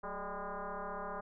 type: tone with frequency modulation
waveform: sine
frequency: 219.5 Hz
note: A3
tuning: 4 cents flat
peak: -38 dBFS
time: 0.03-1.21 s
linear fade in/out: 10 ms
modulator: 202 Hz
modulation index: 5.9
effects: none